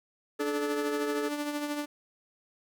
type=tone with tremolo; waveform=sawtooth; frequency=293.7 Hz; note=D4; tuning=in tune; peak=-25 dBFS; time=0.39-1.86 s; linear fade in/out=20 ms; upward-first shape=triangle; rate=13 Hz; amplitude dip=55%
type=harmonic tone; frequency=431.6 Hz; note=A4; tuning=33 cents flat; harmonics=1 / 3 / 4; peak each=-31 / -41 / -43 dBFS; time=0.39-1.29 s; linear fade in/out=10 ms
effects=10-bit